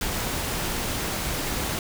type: noise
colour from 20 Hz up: pink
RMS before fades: -28 dBFS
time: 0.01-1.79 s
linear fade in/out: 2 ms
effects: none